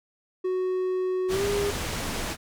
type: tone with pitch glide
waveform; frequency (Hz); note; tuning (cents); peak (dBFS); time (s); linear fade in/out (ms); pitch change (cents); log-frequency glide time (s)
triangle; 370 to 405.8; F#4 to G#4; 0 to -40; -22; 0.44-1.71; 10; +160; 1.29-1.45
type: low-pass noise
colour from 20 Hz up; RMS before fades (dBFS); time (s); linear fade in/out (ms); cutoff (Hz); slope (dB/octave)
pink; -31; 1.28-2.37; 50; 9800; 12
effects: none